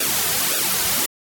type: noise with flanger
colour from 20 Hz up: white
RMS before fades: -20 dBFS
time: 0-1.06 s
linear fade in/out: 5 ms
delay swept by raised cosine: 0.94 to 3.64 ms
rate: 1.8 Hz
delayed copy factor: -0.85
effects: AAC 64 kbps